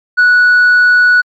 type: tone with tanh clipping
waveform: sine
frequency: 1472 Hz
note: F#6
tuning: 9 cents flat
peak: -5 dBFS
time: 0.17-1.22 s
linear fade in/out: 20 ms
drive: 1 dB
effects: MP3 96 kbps